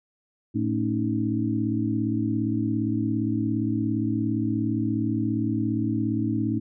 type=tone cluster; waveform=sine; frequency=110.8 / 220.7 / 278.2 / 315.5 Hz; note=A2 / A3 / C#4 / D#4; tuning=+13 / +5 / +6 / +24 cents; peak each=-28 dBFS; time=0.54-6.6 s; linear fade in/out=20 ms; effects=none